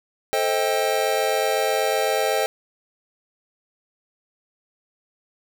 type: chord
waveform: square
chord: A half-diminished seventh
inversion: none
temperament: just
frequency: 440 / 528 / 633.6 / 792 Hz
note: A4 / C5 / Eb5 / G5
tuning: 0 / +16 / +31 / +18 cents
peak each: -26 dBFS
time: 0.33-2.46 s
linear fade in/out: 0 ms
effects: none